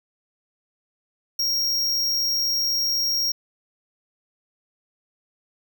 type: tone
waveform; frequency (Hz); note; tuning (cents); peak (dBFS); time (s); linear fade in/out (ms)
square; 5588; F8; 0; -21; 1.39-3.32; 5
effects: none